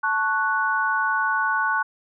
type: chord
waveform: sine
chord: F# minor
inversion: first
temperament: equal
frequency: 880 / 1108.7 / 1480 Hz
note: A5 / C#6 / F#6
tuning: 0 / 0 / 0 cents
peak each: -26 / -25 / -22 dBFS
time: 0.03-1.83 s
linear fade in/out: 10 ms
effects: none